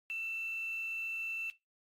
sine tone with quantisation, 2672 Hz, E7, 23 cents sharp, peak -36 dBFS, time 0.1-1.5 s, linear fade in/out 0 ms, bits 9, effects noise-tail reverb RT60 0.2 s tail -17 dB re dry + AAC 48 kbps

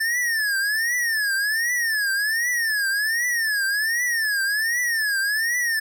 square tone with vibrato, 1760 Hz, A6, in tune, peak -21 dBFS, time 0-5.8 s, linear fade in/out 10 ms, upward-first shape triangle, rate 1.3 Hz, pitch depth 210 cents each way, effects none

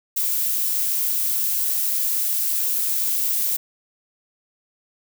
violet noise, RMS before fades -22 dBFS, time 0.16-3.57 s, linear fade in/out 10 ms, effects none

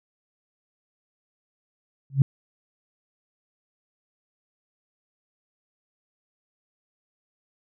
sine tone with exponential growth, 136.9 Hz, C#3, 21 cents flat, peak -9 dBFS, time 2.1-2.22 s, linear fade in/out 2 ms, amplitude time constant 24 ms, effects none

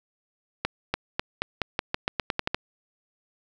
accelerating click train, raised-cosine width 0.3 ms, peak -8 dBFS, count 13, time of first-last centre 0.65-2.545 s, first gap 290 ms, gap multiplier 0.88, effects none

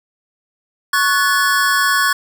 square chord, F# minor, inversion second, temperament equal with one note detuned, 1108.7 / 1480 / 1723.8 Hz, C#6 / F#6 / A6, 0 / 0 / -36 cents, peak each -18 dBFS, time 0.93-2.13 s, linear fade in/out 5 ms, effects none

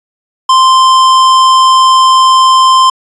sine tone with tanh clipping, 1043 Hz, C6, 6 cents flat, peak -5 dBFS, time 0.49-2.9 s, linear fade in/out 5 ms, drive 17 dB, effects resampled to 22050 Hz

